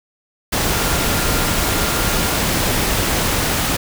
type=tone in noise; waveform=sine; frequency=1396.9 Hz; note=F6; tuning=in tune; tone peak=-29 dBFS; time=0.73-2.37 s; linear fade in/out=10 ms; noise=pink; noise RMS=-18 dBFS; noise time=0.52-3.77 s; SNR=-14 dB; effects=none